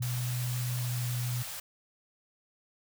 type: tone with pitch glide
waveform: sine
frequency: 123.47 to 122.76 Hz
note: B2 to B2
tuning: 0 to -10 cents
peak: -30 dBFS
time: 0-1.43 s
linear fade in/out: 10 ms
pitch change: -10 cents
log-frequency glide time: 0.71-0.88 s
type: band-stop noise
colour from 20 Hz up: white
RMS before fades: -40 dBFS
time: 0.02-1.6 s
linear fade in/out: 5 ms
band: 190 to 500 Hz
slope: 48 dB/octave
effects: none